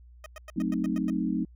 15% pulse tone bursts, 622.3 Hz, D#5, in tune, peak -34 dBFS, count 8, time 0.24-1.101 s, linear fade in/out 2 ms, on 21 ms, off 99 ms
sine chord, F# diminished seventh, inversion none, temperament equal, 185 / 220 / 261.6 / 311.1 Hz, F#3 / A3 / C4 / Eb4, 0 / 0 / 0 / 0 cents, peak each -31 dBFS, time 0.56-1.45 s, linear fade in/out 10 ms
effects added 60 Hz sine -49 dBFS peak until 1.55 s

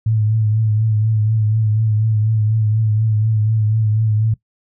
sine tone with vibrato, 108.8 Hz, A2, 19 cents flat, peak -13 dBFS, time 0.06-4.34 s, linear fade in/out 5 ms, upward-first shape triangle, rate 4.1 Hz, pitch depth 50 cents each way, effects noise-tail reverb RT60 0.1 s tail -19 dB re dry

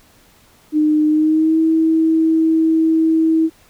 sine tone with pitch glide, 305 to 321.8 Hz, D#4 to E4, -34 to -42 cents, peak -11 dBFS, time 0.72-3.5 s, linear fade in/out 50 ms, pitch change +92 cents, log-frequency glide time 1.08-1.59 s, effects pink hiss -51 dBFS RMS until 3.69 s

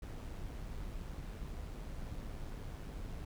brown noise with amplitude modulation, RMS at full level -42 dBFS, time 0.02-3.25 s, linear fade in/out 5 ms, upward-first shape sine, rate 106 Hz, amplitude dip 35%, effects none

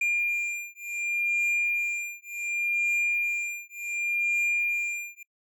triangle beating tone pair, 2400 / 2400.68 Hz, D7 / D7, +37 / +37 cents, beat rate 0.68 Hz, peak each -27 dBFS, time 0.01-5.23 s, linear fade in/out 5 ms, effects noise-tail reverb RT60 0.1 s tail -26 dB re dry

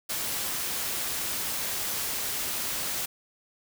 white noise, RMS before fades -31 dBFS, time 0.09-3.06 s, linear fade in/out 10 ms, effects none

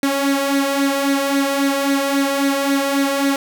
sawtooth tone with flanger, 277.2 Hz, C#4, in tune, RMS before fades -18 dBFS, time 0.03-3.36 s, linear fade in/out 2 ms, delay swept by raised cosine 0.48 to 2.08 ms, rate 3.7 Hz, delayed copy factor +0.6, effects 8-bit

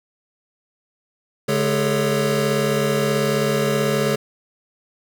square tone cluster, 142.8 / 212.3 / 405.2 / 443.8 / 557 Hz, D3 / G#3 / G#4 / A4 / C#5, -48 / +38 / -43 / +15 / +8 cents, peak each -25 dBFS, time 1.48-4.16 s, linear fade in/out 10 ms, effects 8-bit

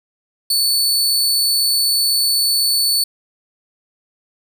sawtooth tone, 4466 Hz, C#8, 12 cents sharp, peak -11 dBFS, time 0.5-3.04 s, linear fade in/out 5 ms, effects none

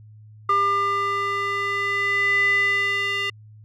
square tone with band-pass filter sweep, 400 Hz, G4, 35 cents sharp, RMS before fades -22 dBFS, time 0.49-3.3 s, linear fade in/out 5 ms, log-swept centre 1300 to 2400 Hz, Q 7.1, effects added 107 Hz sine -43 dBFS peak until 3.64 s

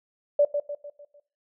sine tone with echo, 581 Hz, D5, 19 cents flat, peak -15 dBFS, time 0.39-0.45 s, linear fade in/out 5 ms, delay 150 ms, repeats 5, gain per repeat -7 dB, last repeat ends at 1.2 s, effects noise-tail reverb RT60 0.4 s tail -19 dB re dry

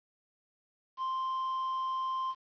triangle tone, 1046.5 Hz, C6, in tune, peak -29 dBFS, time 0.97-2.35 s, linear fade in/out 50 ms, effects resampled to 11025 Hz + 10-bit

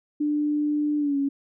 sine tone with pitch glide, 296.8 to 278.5 Hz, D4 to C#4, +18 to +8 cents, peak -21 dBFS, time 0.2-1.29 s, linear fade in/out 10 ms, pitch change -110 cents, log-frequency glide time 0.98-1.17 s, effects none

